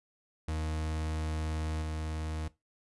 40% pulse tone with level steps, 78.3 Hz, D#2, 11 cents sharp, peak -31 / -33 dBFS, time 0.48-2.48 s, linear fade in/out 5 ms, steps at 1.82 s, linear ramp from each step 2 ms, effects noise-tail reverb RT60 0.2 s tail -18 dB re dry + resampled to 24000 Hz

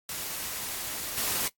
white noise with level steps, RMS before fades -35 / -29 dBFS, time 0.09-1.48 s, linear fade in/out 2 ms, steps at 1.17 s, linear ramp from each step 10 ms, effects noise-tail reverb RT60 0.1 s tail -18 dB re dry + AAC 64 kbps

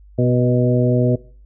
harmonic tone with a mistuned harmonic, 124 Hz, B2, 7 cents sharp, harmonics 1 / 2 / 3 / 4 / 5, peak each -16 / -19 / -21 / -22 / -23 dBFS, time 0.18-1.16 s, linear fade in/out 10 ms, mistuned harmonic 4, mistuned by -17 cents, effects noise-tail reverb RT60 0.4 s tail -20 dB re dry + added 50 Hz sine -42 dBFS peak until 1.45 s

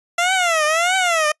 15% pulse tone with vibrato, 678 Hz, E5, 49 cents sharp, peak -9 dBFS, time 0.18-1.32 s, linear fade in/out 5 ms, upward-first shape triangle, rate 1.6 Hz, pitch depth 220 cents each way, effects noise-tail reverb RT60 0.1 s tail -26 dB re dry + resampled to 24000 Hz

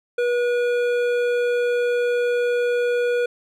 sine tone with hard clipping, 484.4 Hz, B4, 34 cents flat, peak -20 dBFS, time 0.18-3.26 s, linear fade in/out 5 ms, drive 11 dB, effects none

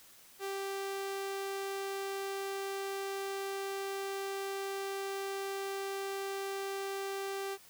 sawtooth tone, 392 Hz, G4, in tune, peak -32 dBFS, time 0.39-7.58 s, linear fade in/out 50 ms, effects white hiss -58 dBFS RMS until 7.69 s

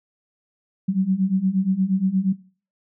sine beating tone pair, 185 / 193.5 Hz, F#3 / G3, 0 / -22 cents, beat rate 8.5 Hz, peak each -21 dBFS, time 0.88-2.33 s, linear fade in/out 10 ms, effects noise-tail reverb RT60 0.4 s tail -18 dB re dry

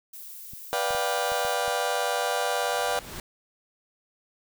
violet noise, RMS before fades -42 dBFS, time 0.13-1.54 s, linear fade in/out 5 ms
clicks, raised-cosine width 5 ms, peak -33 dBFS, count 6, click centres 0.535 / 0.907 / 0.949 / 1.319 / 1.45 / 1.68 s
30% pulse chord, G dominant seventh, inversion first, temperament just, 490 / 588 / 705.6 / 784 Hz, B4 / D5 / F5 / G5, -14 / +2 / +18 / 0 cents, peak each -28 dBFS, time 0.73-2.99 s, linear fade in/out 0 ms
pink noise with exponential growth, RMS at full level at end -36 dBFS, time 2.28-3.2 s, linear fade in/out 2 ms, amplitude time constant 200 ms
effects none

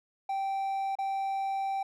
triangle tone with dropouts, 780 Hz, G5, 9 cents flat, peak -27 dBFS, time 0.29-1.83 s, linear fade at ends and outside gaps 5 ms, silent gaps 0.954-0.986 s, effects none

